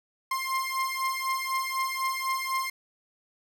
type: beating tone pair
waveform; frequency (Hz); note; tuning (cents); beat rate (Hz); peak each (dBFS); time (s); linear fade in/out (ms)
30% pulse; 1054 / 1058; C6 / C6; +12 / +19; 4; -28; 0.31-2.7; 5
effects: none